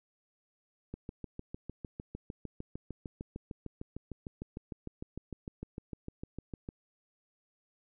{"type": "click train", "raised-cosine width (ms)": 3, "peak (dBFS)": -27, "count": 39, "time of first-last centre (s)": [0.94, 6.689], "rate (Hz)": 6.61, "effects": []}